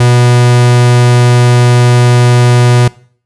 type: tone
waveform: 45% pulse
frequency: 122.2 Hz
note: B2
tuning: 18 cents flat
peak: -4 dBFS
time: 0-2.88 s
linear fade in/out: 5 ms
effects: noise-tail reverb RT60 0.5 s tail -22 dB re dry + resampled to 24000 Hz